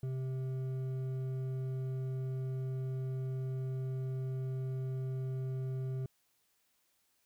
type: tone with hard clipping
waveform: sine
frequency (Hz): 130.81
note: C3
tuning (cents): 0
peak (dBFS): -36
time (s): 0.03-6.06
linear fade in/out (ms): 2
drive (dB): 7
effects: white hiss -75 dBFS RMS until 7.25 s